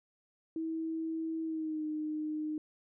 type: tone with pitch glide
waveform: sine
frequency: 323.2 to 306.7 Hz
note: E4 to D#4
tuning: -34 to -25 cents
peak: -33 dBFS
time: 0.56-2.58 s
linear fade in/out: 2 ms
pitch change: -91 cents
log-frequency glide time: 1.43-1.85 s
effects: none